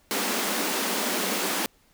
pink high-pass noise, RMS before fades -27 dBFS, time 0.11-1.66 s, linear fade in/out 0 ms, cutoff 190 Hz, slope 96 dB/octave, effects pink hiss -62 dBFS RMS until 1.93 s

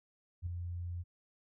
sine tone with ADSR envelope, 87.31 Hz, F2, in tune, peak -32 dBFS, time 0.42-1.04 s, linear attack 44 ms, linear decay 4 ms, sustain -5 dB, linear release 32 ms, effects none

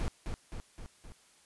brown noise with echo, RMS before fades -32 dBFS, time 0-0.08 s, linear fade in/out 0 ms, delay 260 ms, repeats 4, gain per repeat -4 dB, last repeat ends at 1.12 s, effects white hiss -63 dBFS RMS until 1.45 s + resampled to 24000 Hz

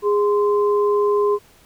sine tone pair together, 411.9 / 1038 Hz, G#4 / C6, -14 / -14 cents, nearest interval octave + major third, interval 1600 cents, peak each -15 / -23 dBFS, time 0.02-1.39 s, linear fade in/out 50 ms, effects pink hiss -52 dBFS RMS until 1.65 s

